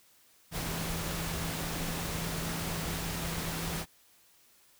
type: tone in noise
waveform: sine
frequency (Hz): 165.5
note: E3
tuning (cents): +7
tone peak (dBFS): -38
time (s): 0.51-3.86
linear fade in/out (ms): 50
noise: pink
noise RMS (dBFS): -36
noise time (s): 0.51-3.86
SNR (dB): -5
effects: white hiss -63 dBFS RMS until 4.79 s